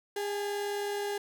35% pulse tone pair together, 407 / 853 Hz, G#4 / G#5, -35 / +46 cents, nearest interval octave + minor second, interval 1281 cents, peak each -30 / -40 dBFS, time 0.16-1.18 s, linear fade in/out 5 ms, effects none

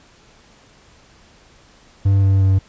triangle tone with pitch steps, 98.2 / 97.07 / 95.96 Hz, G2 / G2 / G2, +4 / -16 / -36 cents, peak -9 dBFS, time 2.05-2.59 s, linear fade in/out 10 ms, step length 180 ms, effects pink hiss -50 dBFS RMS until 2.68 s + resampled to 16000 Hz

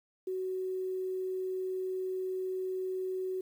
sine tone with quantisation, 373.6 Hz, F#4, 17 cents sharp, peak -32 dBFS, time 0.27-3.41 s, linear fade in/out 5 ms, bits 10, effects none

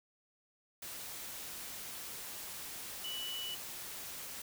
sine tone in noise, 2960 Hz, F#7, in tune, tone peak -39 dBFS, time 3.04-3.55 s, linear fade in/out 5 ms, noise white, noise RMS -45 dBFS, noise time 0.82-4.42 s, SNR +3 dB, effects none

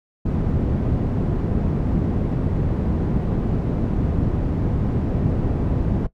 white low-pass noise, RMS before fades -21 dBFS, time 0.25-6.07 s, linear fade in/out 10 ms, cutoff 200 Hz, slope 12 dB/octave, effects noise-tail reverb RT60 0.1 s tail -17 dB re dry

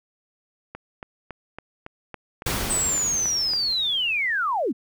click train, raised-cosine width 0.5 ms, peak -20 dBFS, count 11, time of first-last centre 0.75-3.536 s, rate 3.59 Hz
pink noise with exponential decay, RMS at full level -24 dBFS, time 2.46-4.72 s, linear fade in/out 5 ms, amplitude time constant 490 ms
sine linear sweep, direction down, 8200 to 185 Hz, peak -21 dBFS, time 2.69-4.73 s, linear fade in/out 20 ms
effects none

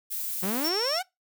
violet noise, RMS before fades -32 dBFS, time 0.1-0.7 s, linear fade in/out 20 ms
sawtooth exponential sweep, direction up, 175.1 to 780 Hz, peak -24 dBFS, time 0.42-1.03 s, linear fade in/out 20 ms
triangle tone, 5450 Hz, F8, 43 cents flat, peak -26 dBFS, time 0.64-0.99 s, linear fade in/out 5 ms
effects noise-tail reverb RT60 0.2 s tail -24 dB re dry

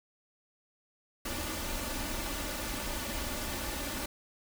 pink noise with comb filter, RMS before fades -36 dBFS, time 1.25-4.06 s, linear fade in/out 5 ms, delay 3.4 ms, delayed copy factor +0.6, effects none

